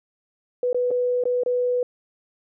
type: tone with dropouts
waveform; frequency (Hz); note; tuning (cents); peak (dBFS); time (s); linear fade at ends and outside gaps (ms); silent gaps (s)
sine; 493.9; B4; 0; -19; 0.63-1.83; 2; 0.73-0.745 / 0.907-0.912 / 1.238-1.254 / 1.435-1.461
effects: none